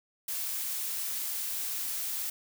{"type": "noise", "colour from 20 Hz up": "blue", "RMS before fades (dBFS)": -34, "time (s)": [0.28, 2.3], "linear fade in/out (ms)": 5, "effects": []}